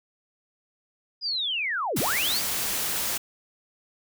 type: linear two-way sweep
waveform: sine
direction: down then up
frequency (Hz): 5010 to 92.5 to 5010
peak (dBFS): -25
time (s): 1.21-2.42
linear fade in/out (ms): 50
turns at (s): 1.99
type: noise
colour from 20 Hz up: white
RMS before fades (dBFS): -28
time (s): 1.96-3.18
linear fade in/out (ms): 10
effects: none